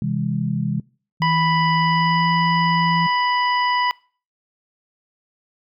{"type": "chord", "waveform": "sine", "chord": "C augmented", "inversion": "none", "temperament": "just", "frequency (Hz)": [130.81, 163.52, 204.4], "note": ["C3", "E3", "G#3"], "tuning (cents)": [0, -14, -27], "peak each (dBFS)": -24, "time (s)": [0.02, 0.8], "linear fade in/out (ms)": 2}
{"type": "tone with pitch glide", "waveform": "sine", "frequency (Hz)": [162, 167.42], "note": ["E3", "E3"], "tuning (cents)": [-30, 27], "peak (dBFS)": -20, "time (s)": [1.2, 3.07], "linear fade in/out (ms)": 10, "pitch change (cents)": 57, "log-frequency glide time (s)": [1.7, 2.27]}
{"type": "harmonic tone", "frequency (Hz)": 987.8, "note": "B5", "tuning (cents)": 0, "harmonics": [1, 2, 3, 5], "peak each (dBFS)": [-18, -24, -28, -32], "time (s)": [1.22, 3.91], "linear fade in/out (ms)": 0}
{"effects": ["noise-tail reverb RT60 0.4 s tail -23 dB re dry"]}